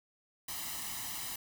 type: noise with comb filter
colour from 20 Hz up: white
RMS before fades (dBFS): -40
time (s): 0.48-1.36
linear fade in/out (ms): 5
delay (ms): 1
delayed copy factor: +0.65
effects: none